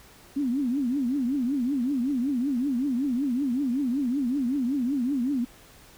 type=tone with vibrato; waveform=sine; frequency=261.8 Hz; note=C4; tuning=1 cent sharp; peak=-23 dBFS; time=0.36-5.45 s; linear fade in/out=10 ms; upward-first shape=triangle; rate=5.3 Hz; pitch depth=230 cents each way; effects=pink hiss -52 dBFS RMS until 5.97 s